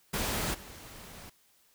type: noise with level steps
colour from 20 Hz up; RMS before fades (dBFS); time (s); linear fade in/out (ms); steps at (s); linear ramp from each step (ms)
pink; -32 / -48; 0.13-1.3; 10; 0.53; 20
effects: white hiss -66 dBFS RMS until 1.74 s